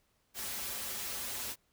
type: noise with comb filter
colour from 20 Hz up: white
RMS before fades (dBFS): -39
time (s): 0.34-1.56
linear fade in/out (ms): 50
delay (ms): 6.4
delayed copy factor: -1
effects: pink hiss -74 dBFS RMS until 1.72 s